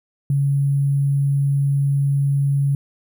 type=tone with sample-and-hold; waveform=sine; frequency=140 Hz; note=C#3; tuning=18 cents sharp; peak=-15 dBFS; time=0.3-2.75 s; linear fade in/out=2 ms; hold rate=11025 Hz; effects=none